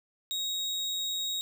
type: tone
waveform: 35% pulse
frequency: 3779 Hz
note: A#7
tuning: 23 cents sharp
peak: -28 dBFS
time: 0.31-1.41 s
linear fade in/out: 0 ms
effects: none